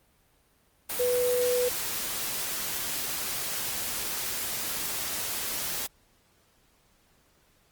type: tone in noise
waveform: sine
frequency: 493.9 Hz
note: B4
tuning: in tune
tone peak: -23 dBFS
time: 0.99-1.69 s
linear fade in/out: 10 ms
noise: white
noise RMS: -32 dBFS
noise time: 0.89-5.87 s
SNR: +6 dB
effects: pink hiss -65 dBFS RMS until 7.71 s + Opus 32 kbps